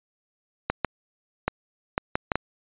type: clicks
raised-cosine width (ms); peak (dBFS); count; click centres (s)
0.5; -7; 7; 0.7 / 0.847 / 1.48 / 1.979 / 2.155 / 2.318 / 2.356
effects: resampled to 8000 Hz